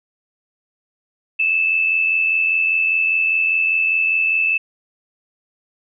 sine tone pair together, 2551 / 2636 Hz, D#7 / E7, +43 / -1 cents, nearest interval minor second, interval 56 cents, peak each -24 / -15 dBFS, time 1.39-4.58 s, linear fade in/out 10 ms, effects none

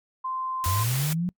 sine tone, 1040 Hz, C6, 11 cents flat, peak -27 dBFS, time 0.24-0.84 s, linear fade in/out 10 ms
white noise, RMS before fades -31 dBFS, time 0.64-1.13 s, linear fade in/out 0 ms
sine linear sweep, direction up, 85 to 183.4 Hz, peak -23 dBFS, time 0.66-1.29 s, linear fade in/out 0 ms
effects noise-tail reverb RT60 0.1 s tail -26 dB re dry + MP3 96 kbps

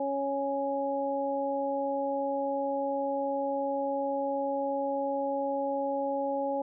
harmonic tone, 277.2 Hz, C#4, in tune, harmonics 1 / 2 / 3, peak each -35 / -30 / -33 dBFS, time 0-6.62 s, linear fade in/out 5 ms, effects none

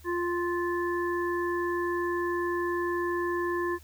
harmonic tone, 349.2 Hz, F4, in tune, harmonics 1 / 3 / 5, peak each -28 / -33 / -35 dBFS, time 0.04-3.79 s, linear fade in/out 50 ms, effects added 77 Hz sine -50 dBFS peak until 3.83 s + white hiss -58 dBFS RMS until 3.83 s

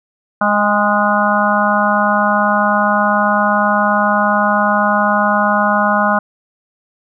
harmonic tone with a mistuned harmonic, 207.7 Hz, G#3, in tune, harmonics 1 / 3 / 4 / 5 / 6 / 7, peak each -18 / -18 / -18 / -18 / -18 / -18 dBFS, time 0.41-6.19 s, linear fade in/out 5 ms, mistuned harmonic 4, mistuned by -25 cents, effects none

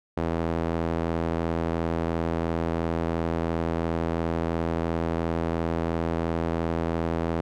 sawtooth tone with band-pass filter, 82.9 Hz, E2, 10 cents sharp, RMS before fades -27 dBFS, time 0.17-7.41 s, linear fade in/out 5 ms, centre 480 Hz, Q 0.64, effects none

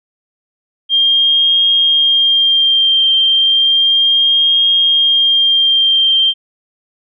sine tone with vibrato, 3200 Hz, G7, 35 cents sharp, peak -8 dBFS, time 0.89-6.34 s, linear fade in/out 50 ms, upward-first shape triangle, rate 0.33 Hz, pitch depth 24 cents each way, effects none

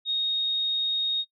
sine tone, 3729 Hz, A#7, in tune, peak -23 dBFS, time 0.05-1.25 s, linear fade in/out 50 ms, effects noise-tail reverb RT60 0.1 s tail -23 dB re dry

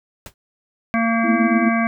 pink noise with exponential decay, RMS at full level -31 dBFS, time 0.26-0.34 s, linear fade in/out 1 ms, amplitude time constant 17 ms
harmonic tone, 228.5 Hz, A#3, 34 cents flat, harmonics 1 / 3 / 5 / 7 / 9 / 10, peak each -18 / -23 / -25 / -26 / -28 / -28 dBFS, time 0.94-1.87 s, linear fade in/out 0 ms
sine chord, A suspended second, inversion none, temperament equal, 220 / 246.9 / 329.6 Hz, A3 / B3 / E4, 0 / 0 / 0 cents, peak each -22 dBFS, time 1.23-1.7 s, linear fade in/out 20 ms
effects none

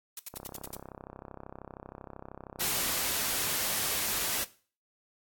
blue noise bursts, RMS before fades -38 dBFS, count 7, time 0.17-0.751 s, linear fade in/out 2 ms, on 23 ms, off 70 ms
click train, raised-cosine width 1 ms, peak -29 dBFS, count 85, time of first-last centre 0.34-2.893 s, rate 32.9 Hz
white noise, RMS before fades -31 dBFS, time 2.59-4.45 s, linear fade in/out 20 ms
effects noise-tail reverb RT60 0.4 s tail -17 dB re dry + AAC 64 kbps

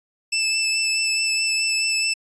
20% pulse tone with vibrato, 2637 Hz, E7, in tune, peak -14 dBFS, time 0.32-2.14 s, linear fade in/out 10 ms, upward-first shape triangle, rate 4.7 Hz, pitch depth 16 cents each way, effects resampled to 22050 Hz

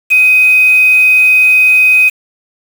sine tone with quantisation, 2512 Hz, D#7, 16 cents sharp, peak -4 dBFS, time 0.1-2.1 s, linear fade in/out 20 ms, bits 4, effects none

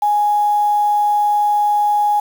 sine tone with quantisation, 830.6 Hz, G#5, in tune, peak -12 dBFS, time 0.02-2.2 s, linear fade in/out 5 ms, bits 6, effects none

